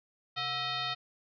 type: tone with frequency modulation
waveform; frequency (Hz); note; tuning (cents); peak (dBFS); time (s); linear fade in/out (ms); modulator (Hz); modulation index
sine; 2500; D#7; +8; -31; 0.36-0.95; 20; 592; 3.1
effects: none